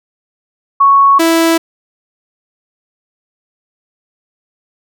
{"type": "tone pair in turn", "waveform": ["sine", "sawtooth"], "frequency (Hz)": [1108.7, 329.6], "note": ["C#6", "E4"], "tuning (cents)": [0, 0], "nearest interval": "octave + major sixth", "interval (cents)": 2100, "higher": "first", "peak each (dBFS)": -4, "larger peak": "neither", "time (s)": [[0.8, 1.19], [1.19, 1.58]], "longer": "neither", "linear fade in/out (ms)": 10, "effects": []}